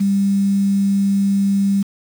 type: tone with quantisation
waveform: sine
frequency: 197.9 Hz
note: G3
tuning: 17 cents sharp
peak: -13 dBFS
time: 0-1.83 s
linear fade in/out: 10 ms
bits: 6
effects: none